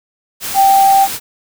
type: tone in noise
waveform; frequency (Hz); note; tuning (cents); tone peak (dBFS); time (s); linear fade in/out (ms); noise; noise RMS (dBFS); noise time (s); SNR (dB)
sine; 783; G5; -2; -6; 0.54-1.08; 50; white; -22; 0.4-1.2; +13
effects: none